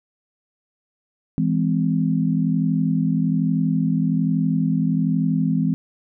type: chord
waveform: sine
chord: E augmented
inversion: none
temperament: just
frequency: 164.81 / 206 / 257.5 Hz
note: E3 / G#3 / B#3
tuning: 0 / -14 / -28 cents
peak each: -20 / -23 / -22 dBFS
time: 1.38-5.74 s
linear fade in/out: 0 ms
effects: none